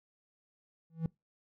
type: tone with exponential growth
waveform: triangle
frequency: 163.2 Hz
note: E3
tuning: 17 cents flat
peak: -24 dBFS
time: 0.9-1.06 s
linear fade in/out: 2 ms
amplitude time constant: 34 ms
effects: noise-tail reverb RT60 0.2 s tail -23 dB re dry